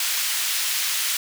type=high-pass noise; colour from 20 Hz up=pink; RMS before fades=-24 dBFS; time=0-1.17 s; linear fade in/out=2 ms; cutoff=2400 Hz; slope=12 dB/octave; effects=none